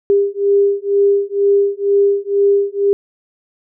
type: beating tone pair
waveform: sine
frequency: 400 / 402.1 Hz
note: G4 / G4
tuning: +35 / +44 cents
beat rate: 2.1 Hz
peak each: -14 dBFS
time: 0.1-2.93 s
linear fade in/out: 0 ms
effects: none